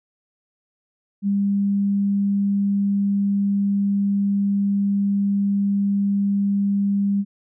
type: tone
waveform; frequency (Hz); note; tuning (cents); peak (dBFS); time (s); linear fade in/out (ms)
sine; 200; G3; +35; -17; 1.22-7.25; 50
effects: none